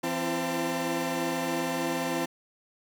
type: tone cluster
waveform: 20% pulse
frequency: 167.9 / 261.4 / 339 / 891 Hz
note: E3 / C4 / E4 / A5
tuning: +32 / -1 / +49 / +22 cents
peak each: -31 / -26 / -28 / -32 dBFS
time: 0.03-2.26 s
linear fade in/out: 10 ms
effects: none